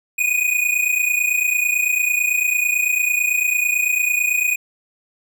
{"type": "tone pair together", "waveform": "square", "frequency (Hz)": [2460, 2489], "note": ["D#7", "D#7"], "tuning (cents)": [-20, 0], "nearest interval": "unison", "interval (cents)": 20, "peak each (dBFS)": -20, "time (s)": [0.18, 4.56], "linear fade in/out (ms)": 10, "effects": []}